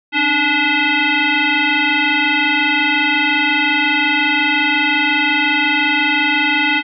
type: tone with frequency modulation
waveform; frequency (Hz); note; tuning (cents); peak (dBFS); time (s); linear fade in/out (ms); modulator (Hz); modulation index
sine; 277.2; C#4; 0; -12; 0.12-6.83; 50; 580; 5
effects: none